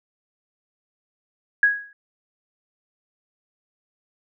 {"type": "tone with exponential decay", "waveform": "sine", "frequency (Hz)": 1658, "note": "G#6", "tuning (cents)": -3, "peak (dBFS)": -10, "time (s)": [1.63, 1.93], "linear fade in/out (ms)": 2, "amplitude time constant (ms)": 64, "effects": []}